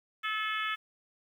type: harmonic tone with a mistuned harmonic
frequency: 432.6 Hz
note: A4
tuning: 29 cents flat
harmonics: 3 / 4 / 5 / 6 / 7 / 8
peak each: -34 / -36 / -38 / -40 / -41 / -42 dBFS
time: 0.23-0.76 s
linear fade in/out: 20 ms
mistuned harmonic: 8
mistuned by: -16 cents
effects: 10-bit